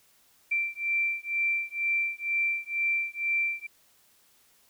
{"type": "beating tone pair", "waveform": "sine", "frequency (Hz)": [2349, 2351.1], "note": ["D7", "D7"], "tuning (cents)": [0, 1], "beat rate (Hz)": 2.1, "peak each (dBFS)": [-29, -29], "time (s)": [0.51, 3.67], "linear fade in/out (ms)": 10, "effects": ["white hiss -63 dBFS RMS until 4.69 s"]}